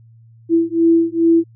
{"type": "beating tone pair", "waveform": "sine", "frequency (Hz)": [331, 333.4], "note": ["E4", "E4"], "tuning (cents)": [7, 20], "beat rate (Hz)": 2.4, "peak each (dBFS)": [-14, -14], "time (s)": [0.49, 1.44], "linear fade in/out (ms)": 50, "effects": ["added 114 Hz sine -43 dBFS peak until 1.55 s"]}